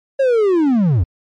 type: linear sweep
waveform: triangle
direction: down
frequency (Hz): 554.4 to 73.42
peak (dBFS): -9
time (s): 0.19-1.04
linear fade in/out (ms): 10
effects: MP3 48 kbps